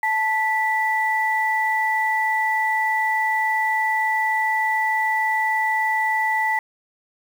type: tone pair together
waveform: sine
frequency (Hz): 876.6 / 1968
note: A5 / B6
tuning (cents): -7 / -7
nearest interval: octave + major second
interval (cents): 1400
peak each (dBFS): -21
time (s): 0.03-6.59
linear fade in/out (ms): 2
effects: 7-bit